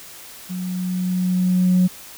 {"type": "tone with level ramp", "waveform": "sine", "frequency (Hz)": 182.4, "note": "F#3", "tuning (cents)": -24, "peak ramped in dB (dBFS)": [-25, -10], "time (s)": [0.49, 1.88], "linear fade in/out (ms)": 20, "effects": ["tanh soft clip ceiling -9 dBFS", "white hiss -40 dBFS RMS until 2.17 s"]}